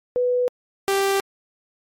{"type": "tone pair in turn", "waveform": ["sine", "sawtooth"], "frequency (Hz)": [494.7, 392.6], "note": ["B4", "G4"], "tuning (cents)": [3, 3], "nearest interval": "major third", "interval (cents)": 400, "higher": "first", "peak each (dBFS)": [-17, -14], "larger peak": "second", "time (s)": [[0.16, 0.48], [0.88, 1.2]], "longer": "neither", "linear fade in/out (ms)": 0, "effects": ["MP3 64 kbps"]}